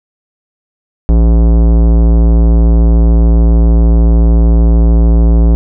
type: tone with tanh clipping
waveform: sine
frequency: 56.7 Hz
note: A#1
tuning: 47 cents flat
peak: -6 dBFS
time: 1.09-5.55 s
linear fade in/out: 0 ms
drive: 18 dB
effects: none